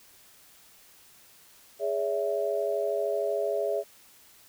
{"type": "chord", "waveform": "sine", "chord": "C# minor", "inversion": "second", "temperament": "equal with one note detuned", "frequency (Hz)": [415.3, 566.3, 659.3], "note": ["G#4", "C#5", "E5"], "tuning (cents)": [0, 37, 0], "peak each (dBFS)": -30, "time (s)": [1.79, 3.84], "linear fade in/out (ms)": 50, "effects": ["white hiss -56 dBFS RMS until 4.48 s"]}